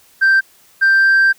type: tone pair in turn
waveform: sine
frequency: 1568 / 1574.7 Hz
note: G6 / G6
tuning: 0 / +7 cents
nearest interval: unison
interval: 7 cents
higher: second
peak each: -6 dBFS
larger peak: neither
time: 0.21-0.41 / 0.81-1.33 s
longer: second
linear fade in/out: 20 ms
effects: tanh soft clip ceiling -7 dBFS + white hiss -50 dBFS RMS until 1.38 s